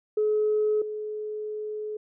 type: tone pair in turn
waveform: sine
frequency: 426 / 426 Hz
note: G#4 / G#4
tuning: +44 / +44 cents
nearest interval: unison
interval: 0 cents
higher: neither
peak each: -20 / -30 dBFS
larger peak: first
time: 0.17-0.82 / 0.82-1.97 s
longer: second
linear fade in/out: 5 ms
effects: tanh soft clip ceiling -16 dBFS